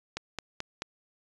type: click train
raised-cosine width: 0.2 ms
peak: -16 dBFS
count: 4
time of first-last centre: 0.17-0.821 s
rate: 4.61 Hz
effects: resampled to 22050 Hz